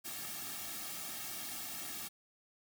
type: noise with comb filter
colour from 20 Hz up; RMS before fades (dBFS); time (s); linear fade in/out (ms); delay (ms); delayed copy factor
white; -43; 0.04-2.09; 20; 2; -0.8
effects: none